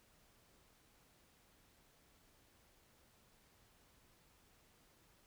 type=silence; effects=pink hiss -70 dBFS RMS until 5.26 s